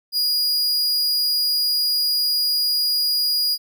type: tone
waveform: 45% pulse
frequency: 4879 Hz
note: D#8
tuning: 35 cents flat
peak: -17 dBFS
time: 0.12-3.58 s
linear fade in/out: 50 ms
effects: none